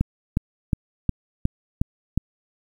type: click train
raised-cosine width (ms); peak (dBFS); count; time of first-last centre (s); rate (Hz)
5; -7; 7; 0.01-2.176; 2.77
effects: 8-bit